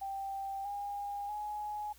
sine tone with pitch steps, 784 / 810.7 / 838.3 Hz, G5 / G#5 / G#5, 0 / -42 / +16 cents, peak -36 dBFS, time 0.01-1.93 s, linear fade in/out 10 ms, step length 640 ms, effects added 60 Hz sine -61 dBFS peak until 1.98 s + white hiss -62 dBFS RMS until 1.98 s

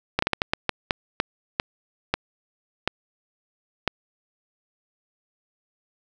slowing click train, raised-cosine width 0.3 ms, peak -4 dBFS, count 13, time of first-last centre 0.19-3.877 s, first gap 34 ms, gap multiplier 1.36, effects none

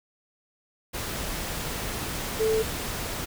sine tone in noise, 440.2 Hz, A4, 1 cent sharp, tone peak -21 dBFS, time 2.39-2.63 s, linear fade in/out 20 ms, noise pink, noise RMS -32 dBFS, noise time 0.93-3.26 s, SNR +8 dB, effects none

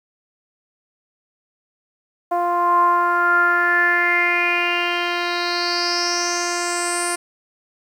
10% pulse tone with low-pass filter sweep, 349.2 Hz, F4, in tune, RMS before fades -19 dBFS, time 2.31-7.16 s, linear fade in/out 10 ms, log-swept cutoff 820 to 9500 Hz, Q 6.6, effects 8-bit

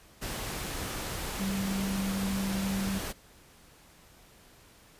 sine tone in noise, 194.5 Hz, G3, 13 cents flat, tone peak -29 dBFS, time 1.39-3 s, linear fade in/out 20 ms, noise pink, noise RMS -36 dBFS, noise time 0.21-3.13 s, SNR +4 dB, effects pink hiss -57 dBFS RMS until 4.99 s + resampled to 32000 Hz

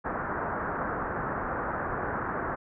white low-pass noise, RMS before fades -32 dBFS, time 0.04-2.56 s, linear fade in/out 20 ms, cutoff 1600 Hz, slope 48 dB/octave, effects none

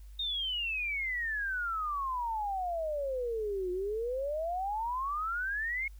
sine exponential two-way sweep, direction down then up, 3729 to 355.6 to 2200 Hz, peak -31 dBFS, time 0.19-5.88 s, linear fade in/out 5 ms, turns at 3.71 s, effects added 50 Hz sine -46 dBFS peak until 5.99 s + white hiss -67 dBFS RMS until 5.99 s

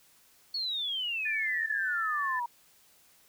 sine exponential sweep, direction down, 4435 to 935 Hz, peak -30 dBFS, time 0.54-2.46 s, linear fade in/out 5 ms
sine tone, 1760 Hz, A6, in tune, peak -31 dBFS, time 1.25-2.4 s, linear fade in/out 10 ms
effects white hiss -62 dBFS RMS until 3.28 s

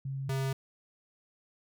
sine / square tone pair in turn, 135.6 / 134.35 Hz, C#3 / C3, -38 / +46 cents, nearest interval unison, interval 16 cents, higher first, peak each -33 / -30 dBFS, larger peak second, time 0.05-0.29 / 0.29-0.53 s, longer neither, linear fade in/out 5 ms, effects none

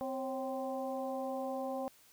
harmonic tone with a mistuned harmonic, 259.7 Hz, C4, 13 cents flat, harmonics 1 / 2 / 3 / 4, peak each -41 / -38 / -41 / -48 dBFS, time 0.01-1.88 s, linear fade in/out 0 ms, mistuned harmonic 2, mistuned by +67 cents, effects white hiss -63 dBFS RMS until 2.12 s

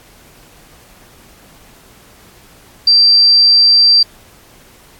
sine tone, 4699 Hz, D8, in tune, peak -5 dBFS, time 2.87-4.03 s, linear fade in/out 5 ms, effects pink hiss -44 dBFS RMS until 4.99 s + AAC 64 kbps

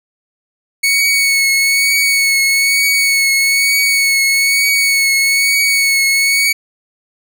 sawtooth tone with vibrato, 2217 Hz, C#7, in tune, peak -7 dBFS, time 0.83-6.53 s, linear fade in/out 10 ms, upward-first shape triangle, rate 1.1 Hz, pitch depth 29 cents each way, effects none

